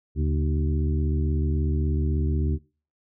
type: harmonic tone with a mistuned harmonic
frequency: 76.3 Hz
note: D#2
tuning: 33 cents flat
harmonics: 1 / 2 / 3 / 4 / 5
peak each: -22 / -28 / -32 / -34 / -36 dBFS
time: 0.15-2.59 s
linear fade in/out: 50 ms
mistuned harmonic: 2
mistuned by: -110 cents
effects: noise-tail reverb RT60 0.4 s tail -25 dB re dry